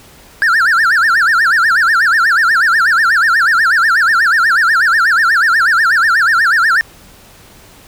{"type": "tone with vibrato", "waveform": "triangle", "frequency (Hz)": 1568, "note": "G6", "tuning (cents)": 0, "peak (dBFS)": -6, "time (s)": [0.42, 6.81], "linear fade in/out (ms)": 0, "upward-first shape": "sine", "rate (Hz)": 8.2, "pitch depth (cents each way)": 280, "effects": ["pink hiss -41 dBFS RMS until 7.87 s"]}